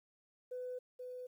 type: tone with echo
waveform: sine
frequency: 501 Hz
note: B4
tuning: 25 cents sharp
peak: -39 dBFS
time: 0.51-0.79 s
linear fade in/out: 10 ms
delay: 480 ms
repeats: 1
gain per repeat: -4 dB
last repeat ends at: 1.27 s
effects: tanh soft clip ceiling -35 dBFS + 12-bit